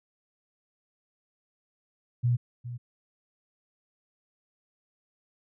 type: tone with echo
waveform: sine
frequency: 121.2 Hz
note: B2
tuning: 32 cents flat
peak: -21 dBFS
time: 2.23-2.37 s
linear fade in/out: 20 ms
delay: 410 ms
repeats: 1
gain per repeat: -13 dB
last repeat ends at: 2.78 s
effects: none